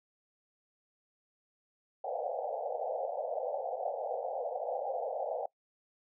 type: band-pass noise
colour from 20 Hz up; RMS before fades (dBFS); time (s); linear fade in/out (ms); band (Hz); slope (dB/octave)
pink; -36; 2.04-5.46; 5; 480 to 810; 96
effects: noise-tail reverb RT60 0.1 s tail -21 dB re dry